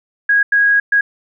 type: tone bursts at uneven times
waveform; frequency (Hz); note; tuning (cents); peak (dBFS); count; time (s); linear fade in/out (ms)
sine; 1648; G#6; -14; -9; 3; 0.29-0.43 / 0.52-0.8 / 0.92-1.01; 5
effects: none